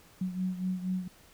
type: beating tone pair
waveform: sine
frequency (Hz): 183.7 / 187.9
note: F#3 / F#3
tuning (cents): -12 / +27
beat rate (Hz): 4.2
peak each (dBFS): -31 / -36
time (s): 0.21-1.08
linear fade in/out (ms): 5
effects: pink hiss -58 dBFS RMS until 1.33 s

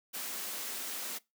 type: high-pass noise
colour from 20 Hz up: white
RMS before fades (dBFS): -39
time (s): 0.13-1.19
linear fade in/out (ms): 20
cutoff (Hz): 190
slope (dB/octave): 96
effects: noise-tail reverb RT60 0.2 s tail -21 dB re dry

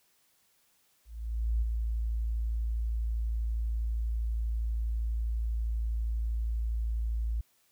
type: tone with ADSR envelope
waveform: sine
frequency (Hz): 56.2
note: A1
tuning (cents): +37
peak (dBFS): -24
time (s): 1.05-7.41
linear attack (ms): 570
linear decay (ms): 11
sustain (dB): -4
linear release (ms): 5
effects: white hiss -69 dBFS RMS until 7.71 s

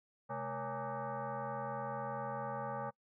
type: tone with frequency modulation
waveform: sine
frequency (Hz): 130.81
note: C3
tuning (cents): 0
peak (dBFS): -37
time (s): 0.29-2.91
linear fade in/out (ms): 20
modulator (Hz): 346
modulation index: 3.2
effects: noise-tail reverb RT60 0.1 s tail -24 dB re dry

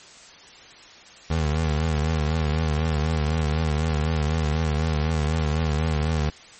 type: tone with vibrato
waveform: 25% pulse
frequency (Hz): 77.78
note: D#2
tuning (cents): 0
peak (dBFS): -17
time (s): 1.3-6.3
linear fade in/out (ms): 5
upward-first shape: triangle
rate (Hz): 4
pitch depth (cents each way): 97
effects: white hiss -46 dBFS RMS until 6.59 s + MP3 32 kbps

